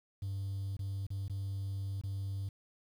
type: tone with dropouts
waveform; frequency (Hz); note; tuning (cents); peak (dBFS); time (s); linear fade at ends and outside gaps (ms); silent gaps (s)
triangle; 98; G2; 0; -32; 0.22-2.49; 5; 0.768-0.791 / 1.068-1.103 / 1.281-1.297 / 2.014-2.035
effects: tanh soft clip ceiling -30 dBFS + 10-bit